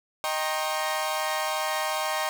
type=chord; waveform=sawtooth; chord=Eb dominant seventh; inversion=none; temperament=equal with one note detuned; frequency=622.3 / 784 / 932.3 / 1080.3 Hz; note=Eb5 / G5 / Bb5 / Db6; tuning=0 / 0 / 0 / -45 cents; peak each=-27 / -28 / -29 / -28 dBFS; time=0.24-2.29 s; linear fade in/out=0 ms; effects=none